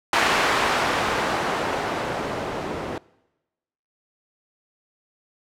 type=noise with low-pass filter sweep; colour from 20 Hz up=blue; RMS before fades=-24 dBFS; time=0.13-2.98 s; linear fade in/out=2 ms; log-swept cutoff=1500 to 450 Hz; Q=0.71; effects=noise-tail reverb RT60 1.0 s tail -23 dB re dry